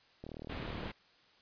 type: click train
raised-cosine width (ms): 2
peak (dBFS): -31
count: 25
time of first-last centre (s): 0.24-0.859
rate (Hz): 38.8
type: low-pass noise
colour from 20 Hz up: pink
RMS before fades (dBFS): -43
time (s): 0.49-0.92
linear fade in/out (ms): 10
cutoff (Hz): 3800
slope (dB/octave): 24
effects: white hiss -65 dBFS RMS until 1.41 s + resampled to 11025 Hz